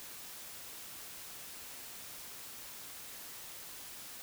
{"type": "silence", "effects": ["white hiss -48 dBFS RMS until 4.22 s"]}